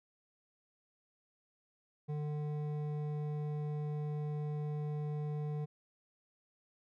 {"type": "tone with hard clipping", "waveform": "sine", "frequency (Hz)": 149.3, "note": "D3", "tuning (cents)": 29, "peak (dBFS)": -37, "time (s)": [2.08, 5.66], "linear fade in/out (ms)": 20, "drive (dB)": 10, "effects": []}